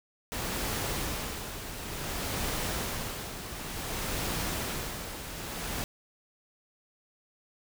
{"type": "noise with tremolo", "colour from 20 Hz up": "pink", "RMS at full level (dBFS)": -32, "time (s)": [0.32, 5.84], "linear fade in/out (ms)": 0, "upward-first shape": "sine", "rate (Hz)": 0.56, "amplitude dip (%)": 60, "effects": []}